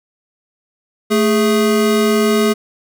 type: tone pair together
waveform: square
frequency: 220 / 415.3 Hz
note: A3 / G#4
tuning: 0 / 0 cents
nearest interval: major seventh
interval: 1100 cents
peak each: -15 dBFS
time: 1.1-2.54 s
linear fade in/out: 20 ms
effects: none

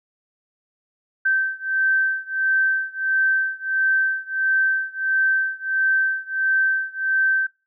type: beating tone pair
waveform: sine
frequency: 1552 / 1553.5 Hz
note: G6 / G6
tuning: -18 / -16 cents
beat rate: 1.5 Hz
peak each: -21 / -22 dBFS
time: 1.25-7.47 s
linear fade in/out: 10 ms
effects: noise-tail reverb RT60 0.3 s tail -23 dB re dry

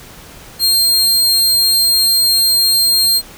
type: tone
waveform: sawtooth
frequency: 4199 Hz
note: C8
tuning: 5 cents sharp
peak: -7 dBFS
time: 0.59-3.22 s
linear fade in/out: 50 ms
effects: pink hiss -37 dBFS RMS until 3.37 s

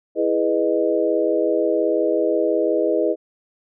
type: chord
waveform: sine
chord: E major seventh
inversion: none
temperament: equal with one note detuned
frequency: 329.6 / 415.3 / 493.9 / 616.5 Hz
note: E4 / G#4 / B4 / D#5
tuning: 0 / 0 / 0 / -16 cents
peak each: -22 dBFS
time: 0.15-3.16 s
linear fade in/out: 50 ms
effects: none

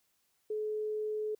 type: tone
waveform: sine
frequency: 427.8 Hz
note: A4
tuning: 49 cents flat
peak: -32 dBFS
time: 0.5-1.35 s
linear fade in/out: 5 ms
effects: white hiss -75 dBFS RMS until 1.39 s

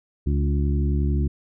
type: harmonic tone with a mistuned harmonic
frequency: 71.2 Hz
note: C#2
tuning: 47 cents sharp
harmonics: 1 / 2 / 3 / 4 / 5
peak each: -20 / -26 / -30 / -32 / -34 dBFS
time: 0.26-1.28 s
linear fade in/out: 10 ms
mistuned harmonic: 4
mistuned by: +16 cents
effects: none

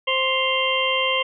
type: harmonic tone with a mistuned harmonic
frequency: 525 Hz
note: C5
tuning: 6 cents sharp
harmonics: 1 / 2 / 4 / 5 / 6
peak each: -25 / -25 / -25 / -25 / -25 dBFS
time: 0.07-1.23 s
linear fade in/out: 10 ms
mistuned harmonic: 5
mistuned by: +96 cents
effects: none

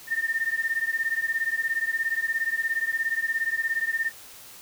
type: beating tone pair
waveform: sine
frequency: 1804 / 1821 Hz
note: A6 / A#6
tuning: +43 / -41 cents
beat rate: 17 Hz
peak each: -27 dBFS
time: 0.07-4.12 s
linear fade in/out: 50 ms
effects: white hiss -46 dBFS RMS until 4.61 s

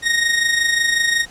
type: tone with amplitude modulation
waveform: sawtooth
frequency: 1864.7 Hz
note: A#6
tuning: in tune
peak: -9 dBFS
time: 0.02-1.26 s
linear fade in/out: 50 ms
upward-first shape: sine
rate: 25.5 Hz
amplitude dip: 55%
effects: pink hiss -43 dBFS RMS until 1.3 s + low-pass 9000 Hz 12 dB/octave

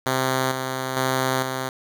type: tone with tremolo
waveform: 5% pulse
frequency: 130.81 Hz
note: C3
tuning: in tune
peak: -9 dBFS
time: 0.06-1.69 s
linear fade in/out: 2 ms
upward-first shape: square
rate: 1.1 Hz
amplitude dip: 45%
effects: none

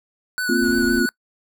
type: tone with vibrato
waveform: square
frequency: 1480 Hz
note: F#6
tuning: in tune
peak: -22 dBFS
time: 0.38-1.09 s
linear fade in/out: 0 ms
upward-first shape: sine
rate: 5.8 Hz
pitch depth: 25 cents each way
type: chord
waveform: sine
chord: Bb suspended second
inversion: none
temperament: equal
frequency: 233.1 / 261.6 / 349.2 Hz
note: Bb3 / C4 / F4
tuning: 0 / 0 / 0 cents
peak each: -21 dBFS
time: 0.49-1.06 s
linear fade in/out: 5 ms
type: noise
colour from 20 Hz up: brown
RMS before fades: -34 dBFS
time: 0.6-1.03 s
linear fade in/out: 50 ms
effects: noise-tail reverb RT60 0.1 s tail -24 dB re dry

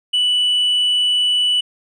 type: tone with tanh clipping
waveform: sine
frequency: 2965 Hz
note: F#7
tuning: 3 cents sharp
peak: -14 dBFS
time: 0.13-1.61 s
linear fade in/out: 10 ms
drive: 1 dB
effects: none

